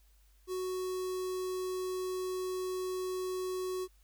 square tone with notch filter, 370 Hz, F#4, in tune, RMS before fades -36 dBFS, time 0.47-3.88 s, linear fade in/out 50 ms, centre 2100 Hz, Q 0.79, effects added 50 Hz sine -61 dBFS peak until 4.03 s + white hiss -71 dBFS RMS until 4.03 s

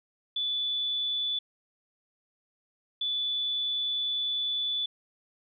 sine tone pair in turn, 3470 / 3470 Hz, A7 / A7, -25 / -25 cents, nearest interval unison, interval 0 cents, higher neither, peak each -27 dBFS, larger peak neither, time 0.36-1.39 / 3.01-4.86 s, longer second, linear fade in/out 5 ms, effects none

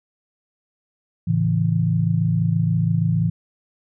sine chord, A major, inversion none, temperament equal, 110 / 138.59 / 164.81 Hz, A2 / C#3 / E3, 0 / 0 / 0 cents, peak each -21 / -24 / -19 dBFS, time 1.27-3.3 s, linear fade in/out 10 ms, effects none

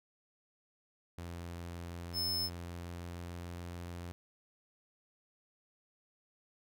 sawtooth tone with pitch glide, 86 to 87 Hz, F2 to F2, -26 to -6 cents, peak -38 dBFS, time 1.18-4.12 s, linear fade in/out 0 ms, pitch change +20 cents, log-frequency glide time 1.73-3.69 s
45% pulse tone, 5220 Hz, E8, 18 cents flat, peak -33 dBFS, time 2.13-2.5 s, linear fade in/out 50 ms
effects none

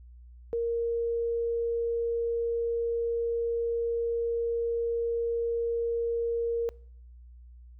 sine tone, 466.2 Hz, A#4, in tune, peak -26 dBFS, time 0.53-6.69 s, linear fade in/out 0 ms, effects noise-tail reverb RT60 0.6 s tail -25 dB re dry + added 60 Hz sine -47 dBFS peak until 7.79 s

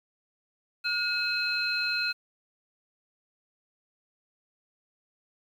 sine tone cluster, 1436 / 2568 / 4133 Hz, F6 / E7 / C8, +48 / -46 / -22 cents, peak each -30 dBFS, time 0.84-2.13 s, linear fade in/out 20 ms, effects tanh soft clip ceiling -16 dBFS + 9-bit

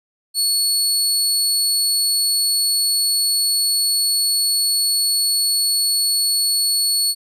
25% pulse tone, 4400 Hz, C#8, 14 cents flat, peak -11 dBFS, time 0.34-7.15 s, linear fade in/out 50 ms, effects none

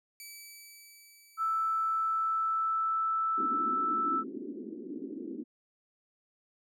10% pulse tone with exponential decay, 2300 Hz, D7, 37 cents flat, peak -35 dBFS, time 0.2-3.52 s, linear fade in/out 1 ms, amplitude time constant 720 ms
sine tone, 1318.5 Hz, E6, in tune, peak -27 dBFS, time 1.37-4.24 s, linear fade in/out 50 ms
white band-pass noise, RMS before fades -40 dBFS, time 3.37-5.44 s, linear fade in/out 20 ms, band 230 to 360 Hz, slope 48 dB/octave
effects none

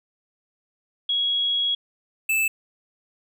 sine / square tone pair in turn, 3322 / 2631 Hz, G#7 / E7, 0 / -4 cents, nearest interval major third, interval 404 cents, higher first, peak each -20 dBFS, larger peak neither, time 1.09-1.75 / 2.29-2.48 s, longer first, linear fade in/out 5 ms, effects none

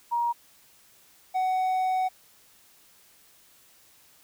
sine / triangle tone pair in turn, 946 / 746.9 Hz, A#5 / F#5, +25 / +16 cents, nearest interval major third, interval 409 cents, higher first, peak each -23 / -21 dBFS, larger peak second, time 0.11-0.33 / 1.34-2.09 s, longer second, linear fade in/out 20 ms, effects white hiss -58 dBFS RMS until 4.23 s

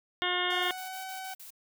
harmonic tone, 358.6 Hz, F4, 46 cents sharp, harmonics 1 / 2 / 3 / 4 / 5 / 6 / 8 / 9 / 10, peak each -36 / -36 / -36 / -36 / -36 / -36 / -36 / -36 / -36 dBFS, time 0.22-0.71 s, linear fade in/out 0 ms
sawtooth tone with pitch glide, 740 to 758.2 Hz, F#5 to F#5, 0 to +42 cents, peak -34 dBFS, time 0.5-1.34 s, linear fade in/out 5 ms, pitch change +42 cents, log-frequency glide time 0.69-0.99 s
blue noise bursts, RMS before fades -47 dBFS, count 6, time 0.62-1.505 s, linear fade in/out 5 ms, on 110 ms, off 45 ms
effects none

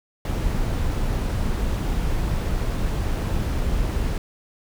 brown noise, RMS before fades -23 dBFS, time 0.25-4.18 s, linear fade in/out 2 ms, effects none

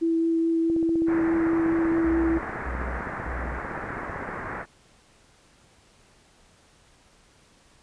sine tone with vibrato, 329.6 Hz, E4, in tune, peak -20 dBFS, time 0.01-2.39 s, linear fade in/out 20 ms, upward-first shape triangle, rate 4.7 Hz, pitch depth 10 cents each way
click train, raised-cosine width 2 ms, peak -23 dBFS, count 57, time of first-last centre 0.7-4.29 s, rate 15.6 Hz
white low-pass noise, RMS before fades -34 dBFS, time 1.06-4.66 s, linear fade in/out 50 ms, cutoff 1900 Hz, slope 48 dB/octave
triangle tone bursts, 61.74 Hz, B1, in tune, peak -28 dBFS, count 3, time 2.05-3.6 s, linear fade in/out 20 ms, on 350 ms, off 250 ms
effects pink hiss -58 dBFS RMS until 7.82 s + resampled to 22050 Hz

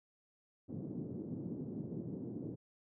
white band-pass noise, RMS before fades -43 dBFS, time 0.68-2.56 s, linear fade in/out 20 ms, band 120 to 320 Hz, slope 24 dB/octave, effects none

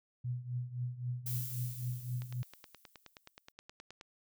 sine tone with tremolo, 123.47 Hz, B2, in tune, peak -32 dBFS, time 0.24-2.43 s, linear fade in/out 10 ms, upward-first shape triangle, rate 3.8 Hz, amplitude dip 85%
violet noise with exponential decay, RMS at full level -39 dBFS, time 1.26-3.52 s, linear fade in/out 5 ms, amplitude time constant 490 ms
click train, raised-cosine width 0.2 ms, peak -32 dBFS, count 18, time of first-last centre 2.22-4.011 s, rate 9.49 Hz
effects none

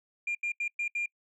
sine tone bursts at uneven times, 2400 Hz, D7, 37 cents sharp, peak -27 dBFS, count 5, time 0.27-0.35 / 0.43-0.52 / 0.6-0.68 / 0.79-0.88 / 0.95-1.06 s, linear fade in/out 5 ms, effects noise-tail reverb RT60 0.1 s tail -26 dB re dry + tanh soft clip ceiling -26 dBFS

